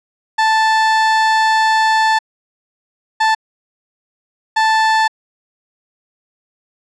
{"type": "tone bursts at uneven times", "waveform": "30% pulse", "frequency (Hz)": 880, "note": "A5", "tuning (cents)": 0, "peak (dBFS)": -8, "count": 3, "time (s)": [[0.38, 2.19], [3.2, 3.35], [4.56, 5.08]], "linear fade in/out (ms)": 10, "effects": ["low-pass 5000 Hz 12 dB/octave"]}